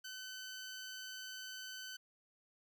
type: tone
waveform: 15% pulse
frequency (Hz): 1520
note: F#6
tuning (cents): +46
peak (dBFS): -39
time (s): 0.04-1.97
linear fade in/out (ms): 10
effects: none